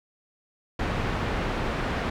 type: low-pass noise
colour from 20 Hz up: pink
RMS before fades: -28 dBFS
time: 0.79-2.1 s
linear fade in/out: 5 ms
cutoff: 2300 Hz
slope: 12 dB/octave
effects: none